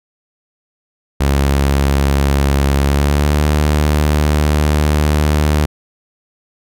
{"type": "tone with pitch glide", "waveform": "sawtooth", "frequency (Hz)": [69.6, 75.03], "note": ["C#2", "D2"], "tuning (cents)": [8, 38], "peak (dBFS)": -7, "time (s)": [1.2, 5.66], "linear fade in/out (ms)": 10, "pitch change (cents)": 130, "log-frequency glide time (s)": [2.81, 3.45], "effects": []}